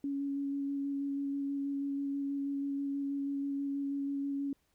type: tone with vibrato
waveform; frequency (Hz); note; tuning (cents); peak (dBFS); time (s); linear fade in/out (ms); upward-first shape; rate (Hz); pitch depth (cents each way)
sine; 279.4; C#4; +14; -32; 0.04-4.53; 2; square; 6.2; 9
effects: pink hiss -75 dBFS RMS until 4.74 s